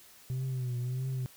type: tone with vibrato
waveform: sine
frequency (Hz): 127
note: B2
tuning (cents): +49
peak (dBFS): -28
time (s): 0.3-1.26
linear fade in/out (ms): 0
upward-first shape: triangle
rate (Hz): 1.6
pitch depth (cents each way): 78
effects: tanh soft clip ceiling -30 dBFS + white hiss -56 dBFS RMS until 1.36 s